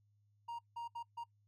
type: tone bursts at uneven times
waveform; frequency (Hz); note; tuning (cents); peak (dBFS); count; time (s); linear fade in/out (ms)
triangle; 938; A#5; +11; -39; 4; 0.48-0.59 / 0.76-0.88 / 0.95-1.03 / 1.17-1.24; 10
effects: noise-tail reverb RT60 0.1 s tail -23 dB re dry + added 103 Hz sine -70 dBFS peak until 1.47 s